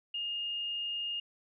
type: tone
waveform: sine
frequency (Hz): 2836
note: F7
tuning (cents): +26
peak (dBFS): -33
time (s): 0.14-1.2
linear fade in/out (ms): 5
effects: none